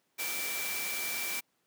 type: tone in noise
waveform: sine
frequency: 2334 Hz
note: D7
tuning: 11 cents flat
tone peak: -37 dBFS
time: 0.18-1.41 s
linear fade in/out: 20 ms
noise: white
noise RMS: -36 dBFS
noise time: 0.18-1.41 s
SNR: -4 dB
effects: pink hiss -75 dBFS RMS until 1.66 s + high-pass 200 Hz 12 dB/octave